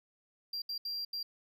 triangle tone bursts at uneven times, 4746 Hz, D8, 17 cents sharp, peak -34 dBFS, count 4, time 0.53-0.62 / 0.69-0.78 / 0.85-1.05 / 1.13-1.23 s, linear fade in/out 5 ms, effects none

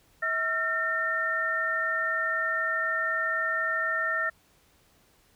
sine tone cluster, 645 / 1363 / 1816 Hz, E5 / F6 / A#6, -38 / -43 / -46 cents, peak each -35 / -30 / -27 dBFS, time 0.22-4.3 s, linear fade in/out 10 ms, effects pink hiss -63 dBFS RMS until 5.35 s

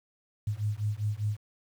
sine beating tone pair, 102.8 / 107.8 Hz, G#2 / A2, -17 / -35 cents, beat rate 5 Hz, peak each -31 dBFS, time 0.47-1.37 s, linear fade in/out 5 ms, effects 9-bit

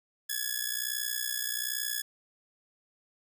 5% pulse ring-modulated tone, 1697 Hz, G#6, 37 cents sharp, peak -17 dBFS, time 0.29-2.02 s, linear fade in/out 10 ms, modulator 30.6 Hz, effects none

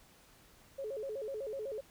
sine tone with vibrato, 485 Hz, B4, 31 cents flat, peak -37 dBFS, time 0.78-1.81 s, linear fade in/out 10 ms, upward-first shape square, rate 8 Hz, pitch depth 210 cents each way, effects pink hiss -62 dBFS RMS until 1.9 s

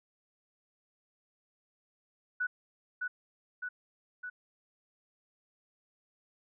sine tone with echo, 1480 Hz, F#6, in tune, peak -29 dBFS, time 2.4-2.47 s, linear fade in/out 10 ms, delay 610 ms, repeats 3, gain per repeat -3 dB, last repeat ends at 4.3 s, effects none

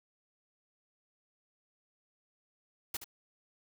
white noise with echo, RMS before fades -36 dBFS, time 2.94-2.97 s, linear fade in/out 5 ms, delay 73 ms, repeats 1, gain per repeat -10 dB, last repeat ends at 3.043 s, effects none

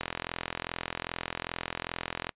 click train, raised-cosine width 0.3 ms, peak -15 dBFS, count 98, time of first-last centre 0.01-2.292 s, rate 42.5 Hz, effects noise-tail reverb RT60 0.1 s tail -26 dB re dry + resampled to 8000 Hz

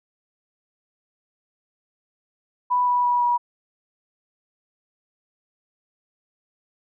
sine tone with pitch steps, 987.8 / 980.4 / 973.1 / 965.8 Hz, B5 / B5 / B5 / B5, 0 / -13 / -26 / -39 cents, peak -17 dBFS, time 2.7-3.38 s, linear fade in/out 20 ms, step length 170 ms, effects none

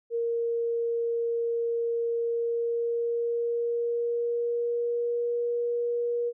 sine tone with pitch glide, 466.2 to 476.3 Hz, A#4 to A#4, 0 to +37 cents, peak -25 dBFS, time 0.1-6.33 s, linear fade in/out 50 ms, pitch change +37 cents, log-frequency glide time 2.19-5.38 s, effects none

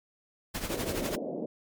pink noise with tremolo, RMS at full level -32 dBFS, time 0.54-1.16 s, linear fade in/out 10 ms, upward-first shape triangle, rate 12 Hz, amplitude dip 75%
white band-pass noise, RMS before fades -35 dBFS, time 0.69-1.46 s, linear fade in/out 5 ms, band 170 to 630 Hz, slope 48 dB/octave
effects MP3 96 kbps

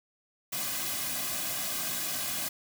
white noise with comb filter, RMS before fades -33 dBFS, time 0.52-2.49 s, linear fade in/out 10 ms, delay 2.2 ms, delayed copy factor -0.8, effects none

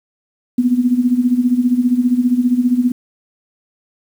sine tone with tremolo, 246.9 Hz, B3, in tune, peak -8 dBFS, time 0.58-2.92 s, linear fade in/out 5 ms, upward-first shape sine, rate 15 Hz, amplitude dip 75%, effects 7-bit

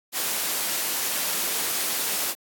white noise, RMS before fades -26 dBFS, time 0.12-2.35 s, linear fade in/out 50 ms, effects high-pass 200 Hz 12 dB/octave + AAC 64 kbps

